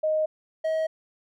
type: tone pair in turn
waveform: sine / triangle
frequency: 622.3 / 636.8 Hz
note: D#5 / D#5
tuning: 0 / +40 cents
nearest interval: unison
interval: 40 cents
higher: second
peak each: -21 dBFS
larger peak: neither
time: 0.03-0.26 / 0.64-0.87 s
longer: neither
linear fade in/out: 10 ms
effects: none